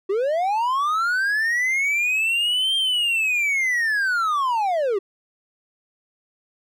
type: linear two-way sweep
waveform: triangle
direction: up then down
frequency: 370 to 3194 to 370 Hz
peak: -17 dBFS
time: 0.09-4.99 s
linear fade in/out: 10 ms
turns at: 2.76 s
effects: none